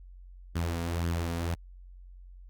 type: tone with flanger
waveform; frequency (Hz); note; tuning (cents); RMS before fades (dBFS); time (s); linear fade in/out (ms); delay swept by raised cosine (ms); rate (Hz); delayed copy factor
sawtooth; 84.6; E2; +45; -31; 0.55-1.55; 10; 0.61 to 4.31; 1.9; +0.5
effects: added 45 Hz sine -46 dBFS peak until 2.49 s + Opus 48 kbps